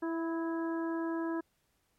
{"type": "harmonic tone with a mistuned harmonic", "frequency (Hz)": 330, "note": "E4", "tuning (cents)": 2, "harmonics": [1, 2, 3, 4, 5], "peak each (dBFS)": [-32, -43, -42, -48, -46], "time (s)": [0.02, 1.41], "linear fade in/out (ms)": 10, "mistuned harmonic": 4, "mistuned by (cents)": -30, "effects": ["pink hiss -75 dBFS RMS until 1.98 s", "MP3 64 kbps"]}